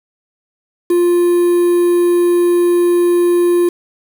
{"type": "tone with quantisation", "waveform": "triangle", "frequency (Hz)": 350, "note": "F4", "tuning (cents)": 4, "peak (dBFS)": -7, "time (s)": [0.9, 3.69], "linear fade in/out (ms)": 5, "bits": 5, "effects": []}